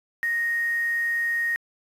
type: tone with quantisation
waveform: sine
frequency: 1864.7 Hz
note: A#6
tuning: in tune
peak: -22 dBFS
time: 0.23-1.56 s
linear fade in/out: 0 ms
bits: 7
effects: resampled to 32000 Hz